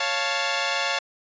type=chord; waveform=10% pulse; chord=Db augmented; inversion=none; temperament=equal; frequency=554.4 / 698.5 / 880 Hz; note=Db5 / F5 / A5; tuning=0 / 0 / 0 cents; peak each=-19 dBFS; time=0-0.99 s; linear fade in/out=5 ms; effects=resampled to 16000 Hz